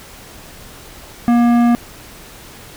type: tone with tanh clipping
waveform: sine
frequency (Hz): 237.9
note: A#3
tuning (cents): +35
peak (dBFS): -11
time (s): 1.28-1.75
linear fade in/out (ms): 0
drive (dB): 14
effects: pink hiss -38 dBFS RMS until 2.76 s